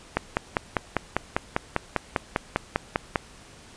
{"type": "click train", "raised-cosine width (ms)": 0.5, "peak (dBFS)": -6, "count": 16, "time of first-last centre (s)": [0.17, 3.158], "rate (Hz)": 5.02, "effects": ["pink hiss -49 dBFS RMS until 3.76 s", "resampled to 22050 Hz"]}